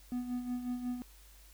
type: tone with tremolo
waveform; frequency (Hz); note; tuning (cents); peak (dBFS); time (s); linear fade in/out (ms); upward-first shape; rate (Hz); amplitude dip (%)
triangle; 246.9; B3; 0; -30; 0.12-1.02; 0; sine; 5.5; 60
effects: added 50 Hz sine -56 dBFS peak until 1.53 s + white hiss -61 dBFS RMS until 1.53 s